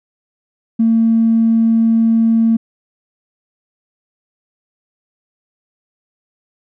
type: tone with tanh clipping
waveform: triangle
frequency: 226.6 Hz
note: A#3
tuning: 49 cents flat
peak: -9 dBFS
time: 0.79-2.57 s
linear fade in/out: 10 ms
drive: 4 dB
effects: none